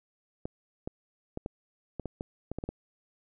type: clicks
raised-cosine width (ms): 2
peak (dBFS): -21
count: 11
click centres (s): 0.455 / 0.875 / 1.374 / 1.461 / 1.997 / 2.057 / 2.209 / 2.516 / 2.586 / 2.639 / 2.69
effects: none